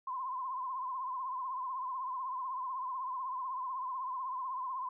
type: tone with vibrato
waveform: sine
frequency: 1032 Hz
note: C6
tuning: 24 cents flat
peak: -35 dBFS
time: 0.07-4.89 s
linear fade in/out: 5 ms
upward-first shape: triangle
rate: 16 Hz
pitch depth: 92 cents each way
effects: none